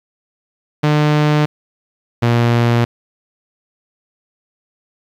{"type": "tone pair in turn", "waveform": "sawtooth", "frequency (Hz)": [150, 118.46], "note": ["D3", "A#2"], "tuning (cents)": [37, 28], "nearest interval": "major third", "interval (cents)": 409, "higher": "first", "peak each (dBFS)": -7, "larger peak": "neither", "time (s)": [[0.83, 1.46], [2.22, 2.85]], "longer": "neither", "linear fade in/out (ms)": 10, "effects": ["low-pass 4000 Hz 12 dB/octave", "8-bit"]}